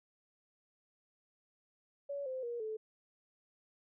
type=tone with pitch steps; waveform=sine; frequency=565 / 518.1 / 475.1 / 435.7 Hz; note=C#5 / C5 / A#4 / A4; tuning=+33 / -17 / +33 / -17 cents; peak=-37 dBFS; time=2.09-2.77 s; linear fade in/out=10 ms; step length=170 ms; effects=none